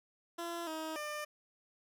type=tone with pitch steps; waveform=15% pulse; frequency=340.4 / 316.7 / 599 Hz; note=F4 / D#4 / D5; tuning=-44 / +31 / +34 cents; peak=-32 dBFS; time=0.38-1.25 s; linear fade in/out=10 ms; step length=290 ms; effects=none